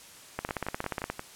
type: two click trains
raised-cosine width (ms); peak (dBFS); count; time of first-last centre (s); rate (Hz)
0.5; -19 / -15; 5 / 13; 0.49-1.194 / 0.39-1.1; 5.68 / 16.9
effects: white hiss -50 dBFS RMS until 1.35 s + low-pass 11000 Hz 12 dB/octave